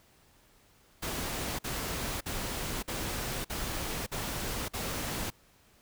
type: noise bursts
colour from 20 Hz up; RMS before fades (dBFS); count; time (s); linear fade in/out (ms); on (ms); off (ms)
pink; -35; 7; 1.02-5.304; 10; 570; 49
effects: pink hiss -63 dBFS RMS until 5.81 s